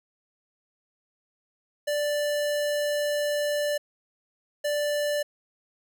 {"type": "tone pair in turn", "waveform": "square", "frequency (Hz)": [587.3, 587.3], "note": ["D5", "D5"], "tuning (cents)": [0, 0], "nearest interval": "unison", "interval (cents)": 0, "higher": "neither", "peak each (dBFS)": -25, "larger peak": "neither", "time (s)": [[1.87, 3.78], [4.64, 5.23]], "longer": "first", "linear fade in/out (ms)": 10, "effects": []}